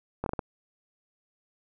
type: slowing click train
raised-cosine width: 1 ms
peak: -16 dBFS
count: 5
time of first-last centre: 0.24-0.392 s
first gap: 22 ms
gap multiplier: 1.38
effects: none